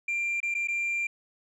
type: tone with dropouts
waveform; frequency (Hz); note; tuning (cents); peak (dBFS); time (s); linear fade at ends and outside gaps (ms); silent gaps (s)
sine; 2377; D7; +20; -24; 0.08-1.07; 5; 0.403-0.429 / 0.542-0.549 / 0.674-0.683
effects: tanh soft clip ceiling -25 dBFS

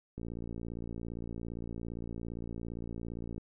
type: click train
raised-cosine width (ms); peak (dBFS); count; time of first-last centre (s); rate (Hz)
3; -28; 185; 0.18-3.38; 57.5
effects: none

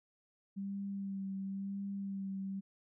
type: tone with vibrato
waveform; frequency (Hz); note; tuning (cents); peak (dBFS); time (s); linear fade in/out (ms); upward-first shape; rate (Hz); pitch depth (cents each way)
sine; 196; G3; 0; -37; 0.56-2.61; 20; sine; 0.96; 23
effects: none

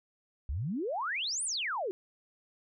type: exponential two-way sweep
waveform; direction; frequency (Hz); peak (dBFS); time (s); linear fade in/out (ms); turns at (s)
sine; up then down; 60 to 9930 to 348.5; -31; 0.49-1.91; 0; 1.44
effects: none

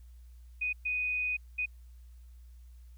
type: tone bursts at uneven times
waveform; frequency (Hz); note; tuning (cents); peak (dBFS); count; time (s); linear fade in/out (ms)
sine; 2489; D#7; 0; -29; 3; 0.61-0.73 / 0.85-1.37 / 1.58-1.66; 10
effects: added 60 Hz sine -49 dBFS peak until 2.97 s + white hiss -72 dBFS RMS until 2.97 s

